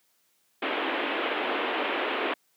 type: band-pass noise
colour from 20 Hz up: pink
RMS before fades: -29 dBFS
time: 0.62-2.34 s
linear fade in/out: 5 ms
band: 270 to 3300 Hz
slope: 48 dB/octave
effects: white hiss -69 dBFS RMS until 2.56 s + high-pass 150 Hz 12 dB/octave